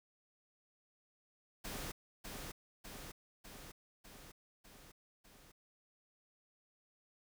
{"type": "noise with echo", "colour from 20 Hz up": "pink", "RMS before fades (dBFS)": -44, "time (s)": [1.64, 1.92], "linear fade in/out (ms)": 10, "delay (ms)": 600, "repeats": 6, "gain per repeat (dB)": -3, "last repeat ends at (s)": 5.52, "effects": []}